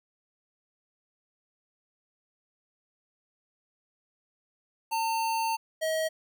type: tone pair in turn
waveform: square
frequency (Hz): 900 / 636.4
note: A5 / D#5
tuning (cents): +39 / +39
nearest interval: tritone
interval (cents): 600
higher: first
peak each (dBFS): -27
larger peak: neither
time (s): 4.91-5.57 / 5.81-6.09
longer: first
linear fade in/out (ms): 20
effects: none